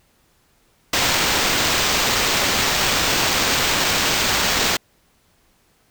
violet noise with sample-and-hold, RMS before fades -19 dBFS, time 0.93-4.77 s, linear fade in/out 5 ms, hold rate 11025 Hz, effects pink hiss -60 dBFS RMS until 5.9 s

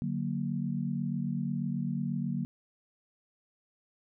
sine chord, D augmented, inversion none, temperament equal, 146.83 / 185 / 233.1 Hz, D3 / F#3 / A#3, 0 / 0 / 0 cents, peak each -34 dBFS, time 0.02-2.45 s, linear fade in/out 0 ms, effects none

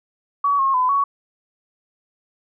sine tone with pitch steps, 1133 / 1081 / 1010 / 1119 Hz, C#6 / C#6 / B5 / C#6, +37 / -44 / +39 / +16 cents, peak -15 dBFS, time 0.44-1.04 s, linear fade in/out 5 ms, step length 150 ms, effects none

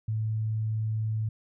sine tone, 109.5 Hz, A2, 8 cents flat, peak -26 dBFS, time 0.08-1.29 s, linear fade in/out 5 ms, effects none

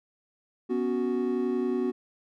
triangle chord, B suspended second, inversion none, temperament just, 246.9 / 277.8 / 370.4 Hz, B3 / C#4 / F#4, 0 / +4 / +2 cents, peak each -27 / -31 / -26 dBFS, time 0.69-1.92 s, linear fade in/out 20 ms, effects none

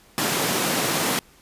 pink high-pass noise, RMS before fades -23 dBFS, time 0.18-1.19 s, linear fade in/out 0 ms, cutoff 150 Hz, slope 24 dB/octave, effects pink hiss -54 dBFS RMS until 1.41 s + resampled to 32000 Hz

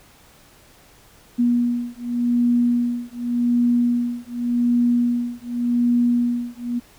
sine beating tone pair, 240.3 / 241.17 Hz, B3 / B3, -47 / -41 cents, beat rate 0.87 Hz, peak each -20 dBFS, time 1.38-6.8 s, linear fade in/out 20 ms, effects pink hiss -51 dBFS RMS until 6.98 s

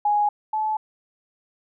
sine tone pair in turn, 830.6 / 863.9 Hz, G#5 / A5, 0 / -32 cents, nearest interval minor second, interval 68 cents, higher second, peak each -17 / -21 dBFS, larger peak first, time 0.05-0.29 / 0.53-0.77 s, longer neither, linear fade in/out 5 ms, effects none

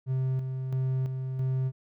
triangle tone with tremolo, 130.81 Hz, C3, in tune, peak -23 dBFS, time 0.06-1.72 s, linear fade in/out 50 ms, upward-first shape square, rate 1.5 Hz, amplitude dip 45%, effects none

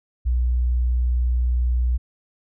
sine tone, 61.1 Hz, B1, 18 cents flat, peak -17 dBFS, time 0.25-1.98 s, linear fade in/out 20 ms, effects none

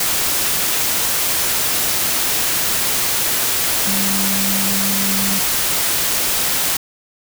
sine tone in noise, 195.9 Hz, G3, 1 cent flat, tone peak -22 dBFS, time 3.87-5.39 s, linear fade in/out 5 ms, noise white, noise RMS -18 dBFS, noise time 0-6.77 s, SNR -7 dB, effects none

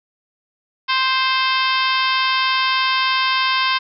harmonic tone, 523.3 Hz, C5, in tune, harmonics 2 / 3 / 4 / 5 / 6 / 7 / 8 / 9 / 10, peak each -19 / -24 / -25 / -24 / -25 / -26 / -31 / -28 / -31 dBFS, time 0.88-3.79 s, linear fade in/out 20 ms, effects none

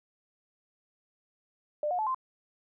sine tone with pitch steps, 598 / 719.4 / 865.5 / 1041.2 Hz, D5 / F#5 / A5 / C6, +31 / -49 / -29 / -9 cents, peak -27 dBFS, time 1.83-2.146 s, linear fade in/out 2 ms, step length 79 ms, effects none

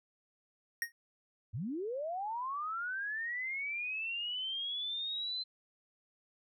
square tone with exponential decay, 1864.7 Hz, A#6, in tune, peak -29 dBFS, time 0.82-0.92 s, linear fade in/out 1 ms, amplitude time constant 21 ms
sine linear sweep, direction up, 87.9 to 4097 Hz, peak -35 dBFS, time 1.53-5.44 s, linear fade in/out 20 ms
effects none

